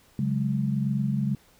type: chord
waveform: sine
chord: C# suspended fourth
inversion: none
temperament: equal with one note detuned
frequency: 138.59 / 185.64 / 207.7 Hz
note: C#3 / F#3 / G#3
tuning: 0 / +6 / 0 cents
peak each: -26 / -31 / -27 dBFS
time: 0.19-1.35 s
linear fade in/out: 2 ms
effects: pink hiss -59 dBFS RMS until 1.59 s